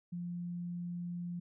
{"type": "tone", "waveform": "sine", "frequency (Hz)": 174.61, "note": "F3", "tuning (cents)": 0, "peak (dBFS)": -37, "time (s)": [0.12, 1.4], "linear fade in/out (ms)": 10, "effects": []}